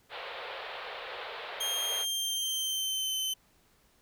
pink band-pass noise, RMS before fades -41 dBFS, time 0.09-2.06 s, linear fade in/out 50 ms, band 440 to 4000 Hz, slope 48 dB/octave
sawtooth tone with pitch glide, 3210 to 3067 Hz, G7 to G7, +40 to -38 cents, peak -27 dBFS, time 1.6-3.34 s, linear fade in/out 10 ms, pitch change -78 cents, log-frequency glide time 1.88-3.14 s
effects pink hiss -66 dBFS RMS until 4.01 s

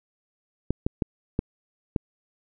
clicks, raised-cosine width 3 ms, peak -10 dBFS, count 5, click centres 0.706 / 0.865 / 1.022 / 1.391 / 1.962 s, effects none

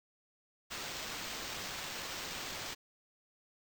blue noise with sample-and-hold, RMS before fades -42 dBFS, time 0.7-2.75 s, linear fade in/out 20 ms, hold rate 11025 Hz, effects none

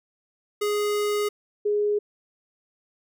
square / sine tone pair in turn, 415.3 / 415.3 Hz, G#4 / G#4, 0 / 0 cents, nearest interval unison, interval 0 cents, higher neither, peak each -23 / -20 dBFS, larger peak second, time 0.61-1.29 / 1.65-1.99 s, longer first, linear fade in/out 10 ms, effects none

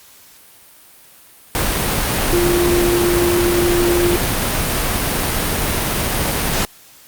sine tone in noise, 349.2 Hz, F4, in tune, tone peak -14 dBFS, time 2.33-4.16 s, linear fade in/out 0 ms, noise pink, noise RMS -18 dBFS, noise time 1.55-6.65 s, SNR +1 dB, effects white hiss -45 dBFS RMS until 7.07 s + Opus 48 kbps

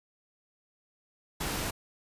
pink noise, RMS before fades -33 dBFS, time 1.4-1.71 s, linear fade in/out 10 ms, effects resampled to 32000 Hz

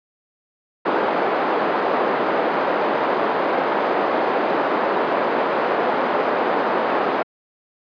pink band-pass noise, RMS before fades -20 dBFS, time 0.85-7.23 s, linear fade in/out 10 ms, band 400 to 1100 Hz, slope 12 dB/octave, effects high-pass 200 Hz 12 dB/octave + resampled to 11025 Hz

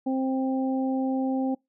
harmonic tone, 263.3 Hz, C4, 11 cents sharp, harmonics 1 / 2 / 3, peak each -24 / -33 / -34 dBFS, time 0.06-1.55 s, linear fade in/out 10 ms, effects noise-tail reverb RT60 0.2 s tail -26 dB re dry

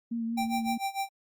sine tone with vibrato, 230.1 Hz, A#3, 22 cents flat, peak -29 dBFS, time 0.11-0.78 s, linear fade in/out 10 ms, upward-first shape triangle, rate 5.2 Hz, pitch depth 30 cents each way
square tone with tremolo, 784 Hz, G5, in tune, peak -28 dBFS, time 0.37-1.09 s, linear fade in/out 10 ms, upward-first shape sine, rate 6.7 Hz, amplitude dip 90%
effects Opus 48 kbps

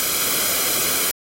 white noise with comb filter, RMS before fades -20 dBFS, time 0-1.11 s, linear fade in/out 0 ms, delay 1.1 ms, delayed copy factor -0.6, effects AAC 48 kbps

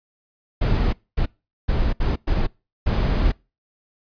brown noise bursts at uneven times, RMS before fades -19 dBFS, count 6, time 0.61-0.93 / 1.17-1.26 / 1.68-1.93 / 2-2.16 / 2.27-2.47 / 2.86-3.32 s, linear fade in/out 10 ms, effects noise-tail reverb RT60 0.3 s tail -25 dB re dry + resampled to 11025 Hz

